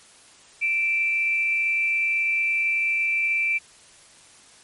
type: tone pair together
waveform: sine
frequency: 2343 / 2637 Hz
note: D7 / E7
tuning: -5 / 0 cents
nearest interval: major second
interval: 205 cents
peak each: -20 / -32 dBFS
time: 0.61-3.59 s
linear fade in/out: 20 ms
effects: white hiss -51 dBFS RMS until 4.63 s + MP3 48 kbps